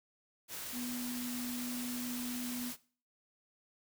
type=tone in noise; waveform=sine; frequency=245.4 Hz; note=B3; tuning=11 cents flat; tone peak=-38 dBFS; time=0.72-2.73 s; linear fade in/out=50 ms; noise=white; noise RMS=-43 dBFS; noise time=0.48-2.77 s; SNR=+2 dB; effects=noise-tail reverb RT60 0.4 s tail -18 dB re dry